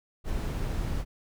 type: noise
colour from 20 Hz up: brown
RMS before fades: -30 dBFS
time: 0.24-1.05 s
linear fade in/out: 50 ms
effects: none

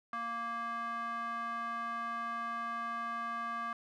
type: tone with band-pass filter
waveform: square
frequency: 233.1 Hz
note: A#3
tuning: in tune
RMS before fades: -38 dBFS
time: 0.13-3.73 s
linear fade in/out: 2 ms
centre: 1300 Hz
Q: 6.7
effects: none

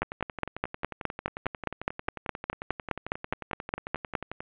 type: two click trains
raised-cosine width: 0.5 ms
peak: -20 / -11 dBFS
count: 50 / 21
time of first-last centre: 0.03-4.405 / 0.02-4.152 s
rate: 11.2 / 4.84 Hz
effects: resampled to 8000 Hz + 7-bit

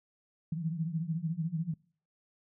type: tone cluster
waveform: sine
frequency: 155.8 / 162.4 / 176.1 Hz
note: D#3 / E3 / F3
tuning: +3 / -26 / +15 cents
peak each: -37 / -34 / -37 dBFS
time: 0.52-1.74 s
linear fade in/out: 5 ms
effects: noise-tail reverb RT60 0.5 s tail -24 dB re dry

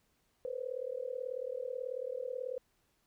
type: tone with amplitude modulation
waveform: sine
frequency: 507 Hz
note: B4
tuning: 45 cents sharp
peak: -32 dBFS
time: 0.45-2.58 s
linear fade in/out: 0 ms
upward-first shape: sine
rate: 38.3 Hz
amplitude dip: 95%
effects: pink hiss -75 dBFS RMS until 3.06 s

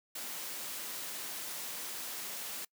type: high-pass noise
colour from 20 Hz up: white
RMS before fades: -41 dBFS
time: 0.15-2.65 s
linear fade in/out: 5 ms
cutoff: 180 Hz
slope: 12 dB/octave
effects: noise-tail reverb RT60 0.1 s tail -25 dB re dry

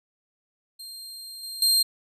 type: tone with level steps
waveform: sawtooth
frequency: 4188 Hz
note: C8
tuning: 1 cent sharp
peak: -35 / -31 / -15 dBFS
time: 0.79-1.83 s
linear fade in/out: 10 ms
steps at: 1.43 / 1.62 s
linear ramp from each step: 2 ms
effects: resampled to 32000 Hz

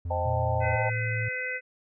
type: tone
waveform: triangle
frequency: 85.7 Hz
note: F2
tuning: 32 cents flat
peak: -28 dBFS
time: 0.05-0.76 s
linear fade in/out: 5 ms
type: chord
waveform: sine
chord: A half-diminished seventh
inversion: first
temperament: equal with one note detuned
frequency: 523.3 / 622.3 / 784 / 887.1 Hz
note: C5 / Eb5 / G5 / A5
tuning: 0 / 0 / 0 / +14 cents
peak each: -32 dBFS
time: 0.1-0.9 s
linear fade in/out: 10 ms
type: tone with pitch glide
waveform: sine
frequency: 118.1 to 112.31 Hz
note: A#2 to A2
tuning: +23 to +36 cents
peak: -28 dBFS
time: 0.25-1.29 s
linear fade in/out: 10 ms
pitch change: -87 cents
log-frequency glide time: 0.4-0.82 s
type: harmonic tone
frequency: 507 Hz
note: B4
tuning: 45 cents sharp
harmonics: 1 / 3 / 4 / 5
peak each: -38 / -35 / -32 / -37 dBFS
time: 0.6-1.61 s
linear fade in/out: 50 ms
effects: none

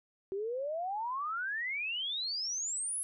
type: exponential sweep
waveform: sine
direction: up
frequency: 376.9 to 10990 Hz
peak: -33 dBFS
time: 0.32-3.03 s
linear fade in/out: 0 ms
effects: none

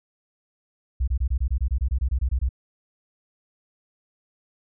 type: tone bursts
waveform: sine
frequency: 63.4 Hz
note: B1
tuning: 46 cents sharp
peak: -19 dBFS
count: 15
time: 1-2.491 s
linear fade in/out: 10 ms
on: 77 ms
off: 24 ms
effects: none

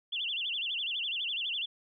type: tone with vibrato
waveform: sine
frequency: 3085 Hz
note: G7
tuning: 28 cents flat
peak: -31 dBFS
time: 0.12-1.66 s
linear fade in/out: 10 ms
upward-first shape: sine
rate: 12 Hz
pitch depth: 230 cents each way
effects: none

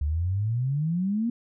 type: exponential sweep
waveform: sine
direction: up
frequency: 70.4 to 241 Hz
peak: -23 dBFS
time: 0.01-1.3 s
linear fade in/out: 5 ms
effects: none

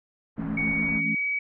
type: low-pass noise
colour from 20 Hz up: pink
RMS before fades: -39 dBFS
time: 0.36-1.02 s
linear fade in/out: 50 ms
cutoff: 1700 Hz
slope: 24 dB/octave
type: chord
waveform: sine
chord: A major seventh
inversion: second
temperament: equal with one note detuned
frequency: 164.81 / 213.1 / 220 / 277.2 Hz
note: E3 / G#3 / A3 / C#4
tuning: 0 / +45 / 0 / 0 cents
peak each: -33 dBFS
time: 0.38-1.15 s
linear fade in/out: 5 ms
type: tone with pitch glide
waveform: sine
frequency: 2235 to 2271 Hz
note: C#7 to C#7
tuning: +14 to +41 cents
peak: -24 dBFS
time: 0.57-1.39 s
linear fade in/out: 5 ms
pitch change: +27 cents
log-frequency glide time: 0.68-1.26 s
effects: none

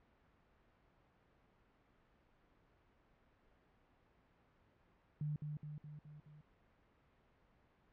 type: tone with echo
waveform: sine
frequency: 150 Hz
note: D3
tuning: 37 cents sharp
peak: -37 dBFS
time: 5.21-5.36 s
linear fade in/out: 2 ms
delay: 210 ms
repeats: 5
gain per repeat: -4 dB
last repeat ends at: 6.41 s
effects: pink hiss -72 dBFS RMS until 7.92 s + low-pass 2000 Hz 12 dB/octave

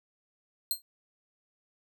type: tone with exponential decay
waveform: 10% pulse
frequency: 4186 Hz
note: C8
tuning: in tune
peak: -17 dBFS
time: 0.71-0.82 s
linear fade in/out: 1 ms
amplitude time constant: 22 ms
effects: none

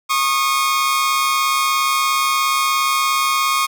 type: tone pair together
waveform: sawtooth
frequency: 1093 / 1230 Hz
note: C#6 / D#6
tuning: -25 / -20 cents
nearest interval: major second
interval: 205 cents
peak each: -14 / -15 dBFS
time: 0.09-3.67 s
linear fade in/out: 20 ms
effects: none

